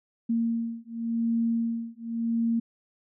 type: beating tone pair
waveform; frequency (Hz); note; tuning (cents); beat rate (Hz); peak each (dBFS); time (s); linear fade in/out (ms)
sine; 230 / 230.9; A#3 / A#3; -23 / -16; 0.9; -28; 0.29-2.6; 10
effects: none